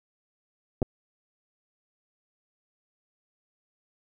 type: clicks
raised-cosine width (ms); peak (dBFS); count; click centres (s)
2; -13; 2; 0.819 / 0.827
effects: none